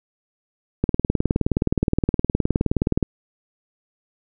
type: click train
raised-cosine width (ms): 3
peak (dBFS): -5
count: 43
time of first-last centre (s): 0.84-3.027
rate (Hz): 19.2
effects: none